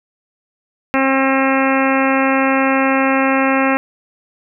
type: harmonic tone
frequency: 267.9 Hz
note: C4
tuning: 41 cents sharp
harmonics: 1 / 2 / 3 / 4 / 5 / 6 / 7 / 8 / 9 / 10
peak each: -16 / -19 / -21 / -22 / -23 / -24 / -24 / -25 / -26 / -26 dBFS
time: 0.94-3.77 s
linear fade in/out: 0 ms
effects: none